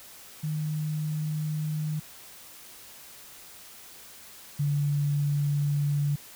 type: tone pair in turn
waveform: sine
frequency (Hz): 153.6 / 144.52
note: D#3 / D3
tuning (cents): -22 / -27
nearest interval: minor second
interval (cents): 105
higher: first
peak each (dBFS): -27 / -23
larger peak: second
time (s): 0.43-2 / 4.59-6.16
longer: neither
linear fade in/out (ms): 10
effects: white hiss -48 dBFS RMS until 6.35 s